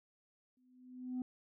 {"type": "tone with exponential growth", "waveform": "sine", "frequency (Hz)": 252.6, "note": "B3", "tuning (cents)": 39, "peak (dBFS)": -32, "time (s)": [0.57, 1.22], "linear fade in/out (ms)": 2, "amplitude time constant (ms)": 140, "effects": ["tanh soft clip ceiling -34 dBFS"]}